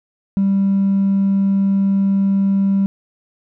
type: tone with hard clipping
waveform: sine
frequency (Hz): 196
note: G3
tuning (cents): 0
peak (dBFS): -13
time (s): 0.37-2.86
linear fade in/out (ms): 0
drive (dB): 1
effects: none